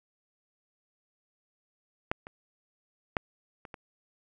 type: clicks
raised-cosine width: 0.5 ms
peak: -12 / -27 / -11 / -29 / -26 dBFS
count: 5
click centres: 2.115 / 2.269 / 3.168 / 3.652 / 3.742 s
effects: none

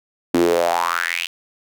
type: tone with high-pass filter sweep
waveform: sawtooth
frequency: 85.6 Hz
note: F2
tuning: 34 cents flat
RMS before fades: -19 dBFS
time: 0.34-1.27 s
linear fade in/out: 5 ms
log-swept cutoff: 280 to 3000 Hz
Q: 5.8
effects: none

